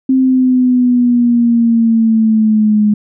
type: exponential sweep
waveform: sine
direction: down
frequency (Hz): 263.5 to 208.7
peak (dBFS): -7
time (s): 0.09-2.94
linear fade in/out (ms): 5
effects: none